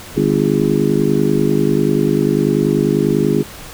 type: harmonic tone with a mistuned harmonic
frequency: 50.2 Hz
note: G1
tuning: 42 cents sharp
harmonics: 3 / 4 / 5 / 6 / 7 / 8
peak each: -19 / -19 / -19 / -19 / -19 / -19 dBFS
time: 0.16-3.43 s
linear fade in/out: 10 ms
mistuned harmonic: 8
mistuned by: +48 cents
effects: pink hiss -34 dBFS RMS until 3.73 s